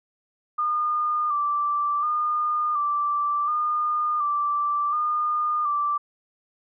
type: tone with vibrato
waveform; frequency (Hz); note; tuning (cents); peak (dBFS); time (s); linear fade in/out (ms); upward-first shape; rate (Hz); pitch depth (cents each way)
sine; 1193; D6; +27; -21; 0.58-5.98; 10; square; 0.69; 34
effects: none